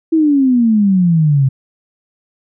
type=exponential sweep; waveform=sine; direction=down; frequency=329.6 to 130.81 Hz; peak=-8 dBFS; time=0.12-1.49 s; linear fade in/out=10 ms; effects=none